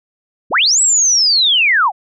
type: linear two-way sweep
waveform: sine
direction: up then down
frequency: 46.25 to 7902 to 683 Hz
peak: -9 dBFS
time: 0.5-1.92 s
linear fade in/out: 50 ms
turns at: 0.81 s
effects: none